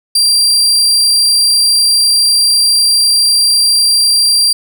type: tone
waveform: 35% pulse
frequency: 4733 Hz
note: D8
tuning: 13 cents sharp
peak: -6 dBFS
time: 0.15-4.53 s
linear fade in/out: 5 ms
effects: none